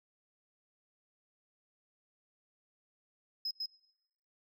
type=tone with echo; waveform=sine; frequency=5110 Hz; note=D#8; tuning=45 cents sharp; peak=-31 dBFS; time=3.45-3.51 s; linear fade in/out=5 ms; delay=150 ms; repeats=1; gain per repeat=-2 dB; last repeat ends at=3.66 s; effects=noise-tail reverb RT60 1.0 s tail -26 dB re dry + tanh soft clip ceiling -32 dBFS